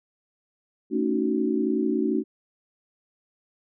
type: chord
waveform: sine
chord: D# half-diminished seventh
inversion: second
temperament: just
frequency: 224 / 280 / 311.1 / 373.4 Hz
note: A3 / C#4 / D#4 / F#4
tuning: +31 / +18 / 0 / +16 cents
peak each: -27 dBFS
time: 0.9-2.24 s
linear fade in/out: 50 ms
effects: none